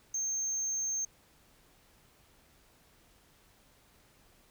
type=tone; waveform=sine; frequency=6360 Hz; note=G8; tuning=24 cents sharp; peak=-28 dBFS; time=0.14-1.05 s; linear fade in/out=5 ms; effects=tanh soft clip ceiling -30 dBFS + pink hiss -64 dBFS RMS until 4.5 s